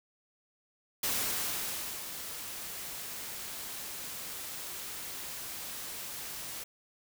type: noise with ADSR envelope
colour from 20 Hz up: white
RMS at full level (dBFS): -31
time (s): 1.03-6.64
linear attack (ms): 5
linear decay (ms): 980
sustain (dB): -10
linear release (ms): 9
effects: none